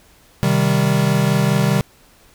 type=chord; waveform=square; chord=C minor; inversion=none; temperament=equal; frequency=130.81 / 155.56 / 196 Hz; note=C3 / Eb3 / G3; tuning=0 / 0 / 0 cents; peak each=-19 dBFS; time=0.43-1.81 s; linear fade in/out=0 ms; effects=pink hiss -51 dBFS RMS until 2.34 s